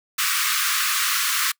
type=high-pass noise; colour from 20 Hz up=pink; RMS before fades=-22 dBFS; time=0.18-1.52 s; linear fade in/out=10 ms; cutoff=1100 Hz; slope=96 dB/octave; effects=noise-tail reverb RT60 0.1 s tail -25 dB re dry